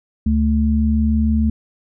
sine tone pair together, 73.42 / 220 Hz, D2 / A3, 0 / 0 cents, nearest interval octave + perfect fifth, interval 1900 cents, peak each -16 dBFS, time 0.26-1.5 s, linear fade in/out 5 ms, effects none

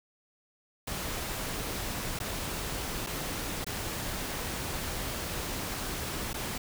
pink noise with dropouts, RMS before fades -35 dBFS, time 0.87-6.58 s, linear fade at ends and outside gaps 5 ms, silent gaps 2.19-2.2 / 3.065-3.069 / 3.645-3.665 / 6.332-6.341 s, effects none

